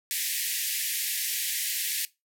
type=band-pass noise; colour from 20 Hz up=white; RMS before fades=-30 dBFS; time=0.11-2.05 s; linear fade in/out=0 ms; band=1700 to 16000 Hz; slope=96 dB/octave; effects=noise-tail reverb RT60 0.2 s tail -19 dB re dry